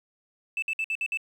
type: tone bursts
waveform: sine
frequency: 2637 Hz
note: E7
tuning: in tune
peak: -24 dBFS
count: 6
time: 0.57-1.173 s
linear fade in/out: 2 ms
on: 53 ms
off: 57 ms
effects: tanh soft clip ceiling -23 dBFS + 9-bit